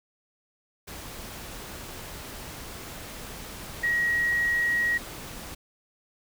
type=tone in noise; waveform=sine; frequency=1900 Hz; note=A#6; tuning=33 cents sharp; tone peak=-22 dBFS; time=3.83-4.98 s; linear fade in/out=10 ms; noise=pink; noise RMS=-40 dBFS; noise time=0.87-5.55 s; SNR=+15 dB; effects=none